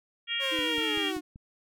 harmonic tone, 466.2 Hz, A#4, in tune, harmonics 3 / 4 / 5 / 6 / 7, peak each -43 / -36 / -36 / -34 / -31 dBFS, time 0.27-1.13 s, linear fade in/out 50 ms
sawtooth linear sweep, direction down, 554.4 to 356.4 Hz, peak -29 dBFS, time 0.39-1.21 s, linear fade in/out 50 ms
sine tone with vibrato, 311.1 Hz, D#4, in tune, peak -33 dBFS, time 0.51-1.21 s, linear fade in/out 20 ms, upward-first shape sine, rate 6.8 Hz, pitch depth 55 cents each way
click train, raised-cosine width 5 ms, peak -35 dBFS, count 5, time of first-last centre 0.59-1.359 s, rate 5.2 Hz
effects none

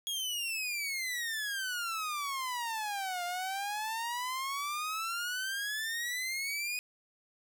sawtooth exponential two-way sweep, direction down then up, 3322 to 698.5 to 2492 Hz, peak -30 dBFS, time 0.07-6.79 s, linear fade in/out 0 ms, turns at 3.24 s, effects none

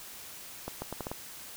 accelerating click train, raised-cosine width 1 ms, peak -21 dBFS, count 6, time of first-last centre 0.68-1.115 s, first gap 140 ms, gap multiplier 0.76, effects white hiss -46 dBFS RMS until 1.56 s

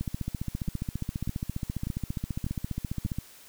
two click trains, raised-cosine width 5 ms, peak -19 / -18 dBFS, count 5 / 48, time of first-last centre 0.68-3.061 / 0.01-3.186 s, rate 1.68 / 14.8 Hz, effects white hiss -52 dBFS RMS until 3.48 s

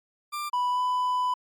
40% pulse tone, 1187 Hz, D6, 18 cents sharp, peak -29 dBFS, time 0.32-0.5 s, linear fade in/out 20 ms
triangle tone with pitch glide, 987.8 to 998.1 Hz, B5 to B5, 0 to +18 cents, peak -21 dBFS, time 0.53-1.34 s, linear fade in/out 5 ms, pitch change +18 cents, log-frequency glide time 0.71-0.8 s
effects MP3 96 kbps

